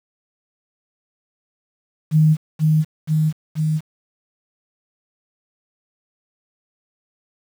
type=tone with echo; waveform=sine; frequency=155.56 Hz; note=D#3; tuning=in tune; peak=-10 dBFS; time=2.11-2.37 s; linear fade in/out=50 ms; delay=480 ms; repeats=3; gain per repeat=-2 dB; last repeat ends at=3.81 s; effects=7-bit